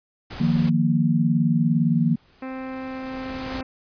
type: noise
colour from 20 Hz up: pink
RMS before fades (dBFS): -36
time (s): 0.3-0.7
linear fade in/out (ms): 10
type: chord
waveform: sine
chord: Eb suspended second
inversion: none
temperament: equal with one note detuned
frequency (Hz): 155.56 / 175.32 / 233.1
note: Eb3 / F3 / Bb3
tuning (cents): 0 / +7 / 0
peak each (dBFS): -21 / -22 / -21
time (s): 0.4-2.16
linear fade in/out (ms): 10
type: noise with exponential growth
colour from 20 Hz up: pink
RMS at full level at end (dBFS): -32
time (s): 1.54-3.61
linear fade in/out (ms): 1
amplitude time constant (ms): 450
type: harmonic tone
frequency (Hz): 261.6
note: C4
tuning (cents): 0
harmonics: 1 / 2 / 3 / 4 / 5 / 6 / 7 / 8 / 9 / 10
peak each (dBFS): -31 / -37 / -41 / -43 / -45 / -47 / -48 / -49 / -50 / -51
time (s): 2.42-3.63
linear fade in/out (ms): 5
effects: resampled to 11025 Hz